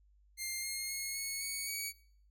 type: tone with pitch steps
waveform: 10% pulse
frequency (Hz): 2108 / 2137 / 2167 / 2198 / 2228 / 2259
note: C7 / C7 / C#7 / C#7 / C#7 / C#7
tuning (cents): +12 / +36 / -40 / -15 / +8 / +32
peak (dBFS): -28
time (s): 0.37-1.93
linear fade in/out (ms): 50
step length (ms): 260
effects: noise-tail reverb RT60 0.6 s tail -23 dB re dry + added 50 Hz sine -63 dBFS peak until 2.3 s